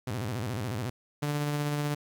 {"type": "tone with vibrato", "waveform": "sawtooth", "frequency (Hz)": 113.5, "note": "A#2", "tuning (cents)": -46, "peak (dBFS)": -27, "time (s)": [0.07, 0.9], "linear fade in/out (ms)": 5, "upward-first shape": "square", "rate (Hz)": 14, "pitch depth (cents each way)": 200}
{"type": "tone with tremolo", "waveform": "sawtooth", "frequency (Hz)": 146.83, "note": "D3", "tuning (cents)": 0, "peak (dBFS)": -23, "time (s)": [1.22, 1.95], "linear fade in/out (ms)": 10, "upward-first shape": "sine", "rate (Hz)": 16, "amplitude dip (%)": 25}
{"effects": ["10-bit"]}